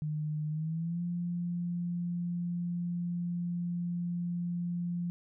sine tone with pitch glide, 152.4 to 174.05 Hz, D#3 to F3, -36 to -6 cents, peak -31 dBFS, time 0.02-5.1 s, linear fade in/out 0 ms, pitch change +230 cents, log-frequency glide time 0.49-1.02 s, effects none

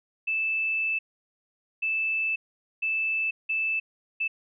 sine tone bursts at uneven times, 2633 Hz, E7, 3 cents flat, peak -24 dBFS, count 5, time 0.27-0.99 / 1.82-2.36 / 2.82-3.31 / 3.49-3.8 / 4.2-4.28 s, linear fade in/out 10 ms, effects none

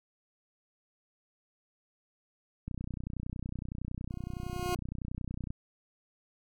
click train, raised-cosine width 5 ms, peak -25 dBFS, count 88, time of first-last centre 2.68-5.505 s, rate 30.8 Hz
20% pulse tone with exponential growth, 358.2 Hz, F4, 44 cents sharp, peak -24 dBFS, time 4.1-4.75 s, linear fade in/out 5 ms, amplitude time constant 140 ms
effects none

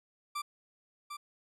40% pulse tone with echo, 1174.7 Hz, D6, in tune, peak -33 dBFS, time 0.35-0.42 s, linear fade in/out 10 ms, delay 750 ms, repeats 1, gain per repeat -6 dB, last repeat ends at 1.17 s, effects resampled to 32000 Hz

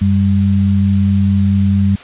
sine tone pair together, 93.5 / 198.12 Hz, F#2 / G3, +19 / +19 cents, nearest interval octave + minor second, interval 1300 cents, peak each -12 dBFS, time 0.01-1.96 s, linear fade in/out 10 ms, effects white hiss -35 dBFS RMS until 2.03 s + resampled to 8000 Hz

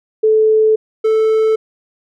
sine / triangle tone pair in turn, 435.7 / 439.2 Hz, A4 / A4, -17 / -3 cents, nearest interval unison, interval 14 cents, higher second, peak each -8 dBFS, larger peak neither, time 0.23-0.76 / 1.04-1.56 s, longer first, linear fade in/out 10 ms, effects none

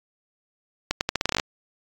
accelerating click train, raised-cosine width 0.2 ms, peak -5 dBFS, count 12, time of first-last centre 0.91-1.398 s, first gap 99 ms, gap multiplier 0.82, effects AAC 64 kbps

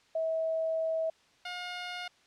sine / 10% pulse tone pair in turn, 646 / 715.8 Hz, E5 / F5, -35 / +42 cents, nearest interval major second, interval 177 cents, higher second, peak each -28 dBFS, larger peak neither, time 0.15-1.1 / 1.45-2.08 s, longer first, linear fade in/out 5 ms, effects white hiss -64 dBFS RMS until 2.26 s + low-pass 5000 Hz 12 dB/octave

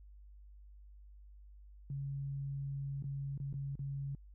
sine tone with dropouts, 138.59 Hz, C#3, in tune, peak -37 dBFS, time 1.9-4.15 s, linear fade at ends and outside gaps 2 ms, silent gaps 3.025-3.041 / 3.377-3.4 / 3.528-3.54 / 3.755-3.792 s, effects added 50 Hz sine -53 dBFS peak until 4.34 s

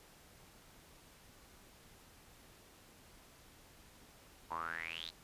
sawtooth tone with band-pass filter sweep, 82.41 Hz, E2, in tune, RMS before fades -43 dBFS, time 4.5-5.11 s, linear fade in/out 20 ms, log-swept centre 910 to 4200 Hz, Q 9.7, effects pink hiss -61 dBFS RMS until 5.23 s + resampled to 32000 Hz

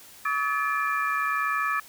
sine tone cluster, 1138 / 1279 / 1730 / 2388 Hz, C#6 / D#6 / A6 / D7, +45 / +47 / -30 / +28 cents, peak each -29 / -28 / -28 / -34 dBFS, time 0.25-1.8 s, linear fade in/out 5 ms, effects white hiss -49 dBFS RMS until 1.88 s

